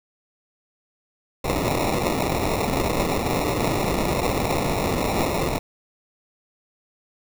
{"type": "noise with sample-and-hold", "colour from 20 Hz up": "white", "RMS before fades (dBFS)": -23, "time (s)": [1.44, 5.59], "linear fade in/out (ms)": 10, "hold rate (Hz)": 1575, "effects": []}